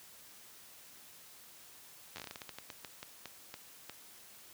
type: slowing click train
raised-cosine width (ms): 0.2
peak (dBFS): -26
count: 18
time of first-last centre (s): 2.16-3.896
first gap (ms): 10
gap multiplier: 1.25
effects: white hiss -56 dBFS RMS until 4.53 s + high-pass 60 Hz 12 dB/octave